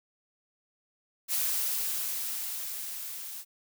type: noise with level ramp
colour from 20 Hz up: blue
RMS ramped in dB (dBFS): -28 to -41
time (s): 1.28-3.45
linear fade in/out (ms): 50
effects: none